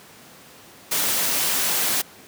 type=noise; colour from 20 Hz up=white; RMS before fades=-22 dBFS; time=0.91-2.02 s; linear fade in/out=10 ms; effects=pink hiss -46 dBFS RMS until 2.27 s + high-pass 150 Hz 12 dB/octave